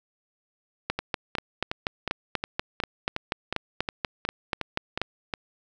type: two click trains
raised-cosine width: 0.3 ms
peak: -12 / -9 dBFS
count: 13 / 18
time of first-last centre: 0.99-5.338 / 0.9-5.016 s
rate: 2.76 / 4.13 Hz
effects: none